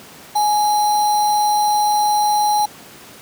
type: tone with sample-and-hold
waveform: sine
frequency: 837 Hz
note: G#5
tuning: 13 cents sharp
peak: -13 dBFS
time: 0.35-2.66 s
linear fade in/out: 10 ms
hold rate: 4900 Hz
effects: pink hiss -40 dBFS RMS until 3.21 s + high-pass 150 Hz 12 dB/octave